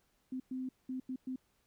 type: tone bursts at uneven times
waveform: sine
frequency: 258.1 Hz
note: C4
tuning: 23 cents flat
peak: -36 dBFS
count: 5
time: 0.32-0.4 / 0.51-0.69 / 0.89-1 / 1.09-1.16 / 1.27-1.36 s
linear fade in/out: 5 ms
effects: pink hiss -75 dBFS RMS until 1.66 s